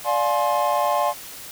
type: chord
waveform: triangle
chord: D half-diminished seventh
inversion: none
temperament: just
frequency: 587.3 / 704.8 / 845.8 / 1057.2 Hz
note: D5 / F5 / Ab5 / C6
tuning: 0 / +16 / +31 / +18 cents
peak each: -22 dBFS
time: 0.04-1.14 s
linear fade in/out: 50 ms
effects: white hiss -38 dBFS RMS until 1.51 s